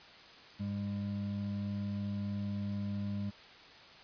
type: tone pair together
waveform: triangle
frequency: 101.66 / 201.8 Hz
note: G#2 / G#3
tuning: -37 / -49 cents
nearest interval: octave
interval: 1188 cents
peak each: -36 / -34 dBFS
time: 0.59-3.31 s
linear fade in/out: 20 ms
effects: white hiss -54 dBFS RMS until 4.03 s + resampled to 11025 Hz